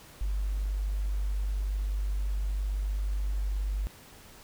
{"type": "tone", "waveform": "sine", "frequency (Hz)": 49.51, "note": "G1", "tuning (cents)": 18, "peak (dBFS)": -27, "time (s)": [0.21, 3.87], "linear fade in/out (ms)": 0, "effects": ["pink hiss -52 dBFS RMS until 4.43 s"]}